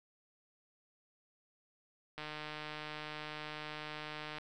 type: click train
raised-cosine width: 0.3 ms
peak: -27 dBFS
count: 336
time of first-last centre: 2.18-4.384 s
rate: 152 Hz
effects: none